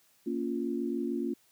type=chord; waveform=sine; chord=Bb minor; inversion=none; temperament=just; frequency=233.1 / 279.7 / 349.6 Hz; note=Bb3 / Db4 / F4; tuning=0 / +16 / +2 cents; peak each=-34 dBFS; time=0.26-1.34 s; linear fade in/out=10 ms; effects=white hiss -66 dBFS RMS until 1.51 s + high-pass 60 Hz 12 dB/octave